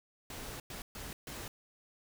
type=noise bursts at uneven times; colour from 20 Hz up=pink; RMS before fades=-44 dBFS; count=4; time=0.3-0.6 / 0.7-0.82 / 0.95-1.13 / 1.27-1.48 s; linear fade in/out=2 ms; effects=none